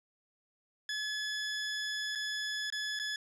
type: tone with dropouts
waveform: 20% pulse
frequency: 1709 Hz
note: G#6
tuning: 49 cents sharp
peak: -29 dBFS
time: 0.89-3.16 s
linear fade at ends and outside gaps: 2 ms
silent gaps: 2.152-2.156 / 2.702-2.724 / 2.991-2.997 s
effects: resampled to 22050 Hz + 11-bit